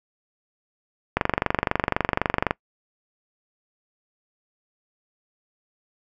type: click train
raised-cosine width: 0.5 ms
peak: -4 dBFS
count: 33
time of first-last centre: 1.17-2.509 s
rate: 23.9 Hz
effects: noise-tail reverb RT60 0.1 s tail -24 dB re dry

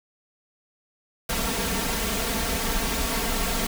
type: noise with comb filter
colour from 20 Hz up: pink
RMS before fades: -26 dBFS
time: 1.29-3.67 s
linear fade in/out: 5 ms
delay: 4.4 ms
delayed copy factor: +0.85
effects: none

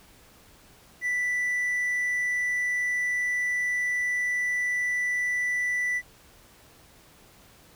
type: tone with hard clipping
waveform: triangle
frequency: 1975.5 Hz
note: B6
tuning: in tune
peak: -25 dBFS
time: 1.01-6.02 s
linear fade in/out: 50 ms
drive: 5 dB
effects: pink hiss -55 dBFS RMS until 7.75 s

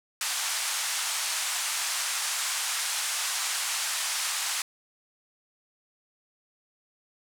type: band-pass noise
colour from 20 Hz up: white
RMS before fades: -30 dBFS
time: 0.21-4.62 s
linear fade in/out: 2 ms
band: 810 to 9800 Hz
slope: 24 dB/octave
effects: none

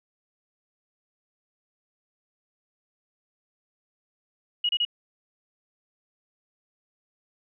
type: tone bursts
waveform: sine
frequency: 2897 Hz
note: F#7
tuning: 37 cents flat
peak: -21 dBFS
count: 3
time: 4.64-4.851 s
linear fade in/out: 5 ms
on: 51 ms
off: 29 ms
effects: none

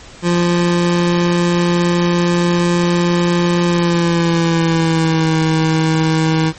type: tone with pitch glide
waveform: 25% pulse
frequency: 173.9 to 159.47 Hz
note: F3 to D#3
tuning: -7 to +43 cents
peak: -8 dBFS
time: 0.22-6.53 s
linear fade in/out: 50 ms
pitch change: -150 cents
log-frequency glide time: 3.65-5.37 s
effects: pink hiss -38 dBFS RMS until 6.58 s + MP3 32 kbps

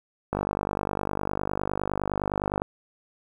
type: click train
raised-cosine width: 1 ms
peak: -12 dBFS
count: 115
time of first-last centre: 0.33-2.619 s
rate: 49.8 Hz
effects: 8-bit

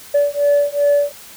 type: beating tone pair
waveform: sine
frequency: 575 / 577.6 Hz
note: D5 / D5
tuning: -37 / -29 cents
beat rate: 2.6 Hz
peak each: -14 dBFS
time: 0.14-1.12 s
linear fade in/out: 10 ms
effects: tanh soft clip ceiling -8 dBFS + white hiss -39 dBFS RMS until 1.36 s

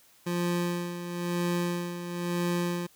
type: tone with tremolo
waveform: 25% pulse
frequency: 174.61 Hz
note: F3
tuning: in tune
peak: -22 dBFS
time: 0.26-2.87 s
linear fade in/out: 10 ms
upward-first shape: sine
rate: 1 Hz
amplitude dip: 65%
effects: white hiss -60 dBFS RMS until 2.95 s

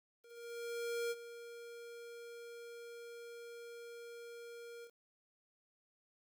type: tone with ADSR envelope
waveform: square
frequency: 470 Hz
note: A#4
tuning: 14 cents sharp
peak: -36 dBFS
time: 0.21-4.91 s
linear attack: 900 ms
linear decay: 36 ms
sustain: -14 dB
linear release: 73 ms
effects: 11-bit

